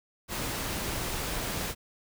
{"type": "noise", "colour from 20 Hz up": "pink", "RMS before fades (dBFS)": -33, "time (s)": [0.28, 1.75], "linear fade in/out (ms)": 50, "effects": []}